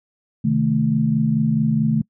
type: chord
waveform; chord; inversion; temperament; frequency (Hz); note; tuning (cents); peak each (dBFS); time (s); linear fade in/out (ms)
sine; A diminished; first; equal; 130.81 / 155.56 / 220; C3 / Eb3 / A3; 0 / 0 / 0; -23 / -20 / -18; 0.44-2.02; 10
effects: noise-tail reverb RT60 0.1 s tail -25 dB re dry